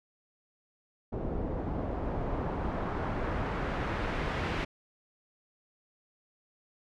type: noise with low-pass filter sweep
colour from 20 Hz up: pink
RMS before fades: -33 dBFS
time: 1.12-4.65 s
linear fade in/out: 10 ms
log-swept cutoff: 520 to 2500 Hz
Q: 0.94
effects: none